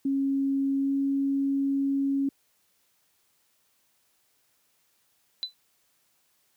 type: tone with pitch glide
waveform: sine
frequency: 273.7 to 275.6 Hz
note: C#4 to C#4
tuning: -22 to -10 cents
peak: -23 dBFS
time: 0.05-2.29 s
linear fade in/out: 5 ms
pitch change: +12 cents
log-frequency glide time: 0.78-0.93 s
type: tone with exponential decay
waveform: sine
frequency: 4000 Hz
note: B7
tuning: 21 cents sharp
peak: -24 dBFS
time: 5.43-5.54 s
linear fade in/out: 0 ms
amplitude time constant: 22 ms
effects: white hiss -69 dBFS RMS until 6.56 s + high-pass 60 Hz 12 dB/octave